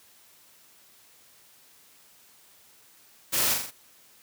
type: noise with echo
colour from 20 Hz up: white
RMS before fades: -26 dBFS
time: 3.32-3.55 s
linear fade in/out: 20 ms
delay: 41 ms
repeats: 4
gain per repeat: -4 dB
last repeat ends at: 3.714 s
effects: white hiss -57 dBFS RMS until 4.22 s + high-pass 80 Hz 12 dB/octave